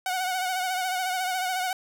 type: tone with vibrato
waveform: sawtooth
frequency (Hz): 740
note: F#5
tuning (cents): 0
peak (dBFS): -22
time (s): 0.06-1.73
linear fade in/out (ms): 2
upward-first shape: sine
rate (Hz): 14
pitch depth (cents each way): 44
effects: none